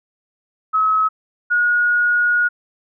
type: tone pair in turn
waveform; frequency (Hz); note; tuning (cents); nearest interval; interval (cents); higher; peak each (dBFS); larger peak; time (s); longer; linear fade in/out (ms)
sine; 1284 / 1445.4; E6 / F#6; -46 / -41; major second; 205; second; -13; neither; 0.73-1.09 / 1.5-2.49; second; 20
effects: none